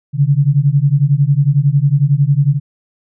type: beating tone pair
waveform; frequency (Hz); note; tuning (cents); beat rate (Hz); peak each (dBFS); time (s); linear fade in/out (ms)
sine; 136.5 / 147.5; C#3 / D3; -26 / +8; 11; -12; 0.13-2.6; 50
effects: none